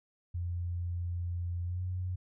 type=tone with pitch glide; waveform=sine; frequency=87.31 to 91.18 Hz; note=F2 to F#2; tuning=0 to -25 cents; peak=-32 dBFS; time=0.34-2.16 s; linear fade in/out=10 ms; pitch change=+75 cents; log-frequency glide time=1.64-1.82 s; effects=none